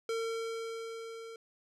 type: tone with level ramp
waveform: square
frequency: 454.4 Hz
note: A#4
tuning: 44 cents flat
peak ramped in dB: -32 to -45 dBFS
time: 0.09-1.36 s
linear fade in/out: 2 ms
effects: low-pass 8000 Hz 12 dB/octave